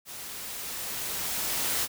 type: noise with level ramp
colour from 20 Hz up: white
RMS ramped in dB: -41 to -27 dBFS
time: 0.05-1.88 s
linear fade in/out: 50 ms
effects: none